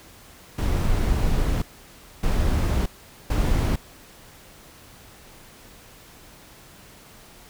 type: noise bursts at uneven times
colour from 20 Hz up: brown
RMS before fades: -21 dBFS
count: 3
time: 0.58-1.62 / 2.23-2.86 / 3.3-3.76 s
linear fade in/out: 5 ms
effects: pink hiss -48 dBFS RMS until 7.49 s